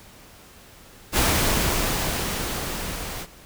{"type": "noise with level ramp", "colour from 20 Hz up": "pink", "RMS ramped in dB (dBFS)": [-19, -33], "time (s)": [1.12, 3.27], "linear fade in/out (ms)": 50, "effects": ["pink hiss -48 dBFS RMS until 3.45 s"]}